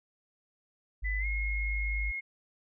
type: tone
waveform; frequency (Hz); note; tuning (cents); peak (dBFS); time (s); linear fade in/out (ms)
sine; 51.91; G#1; 0; -30; 1.02-2.12; 20
type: tone with pitch glide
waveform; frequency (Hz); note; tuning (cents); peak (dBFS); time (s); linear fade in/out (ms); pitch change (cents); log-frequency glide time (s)
sine; 2000 to 2156; B6 to C#7; +21 to -49; -33; 1.04-2.21; 20; +130; 1.19-1.26
effects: none